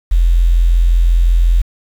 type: tone with quantisation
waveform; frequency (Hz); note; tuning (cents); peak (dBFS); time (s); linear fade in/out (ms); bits
sine; 42.78; F1; -35; -7; 0.11-1.62; 10; 6
effects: none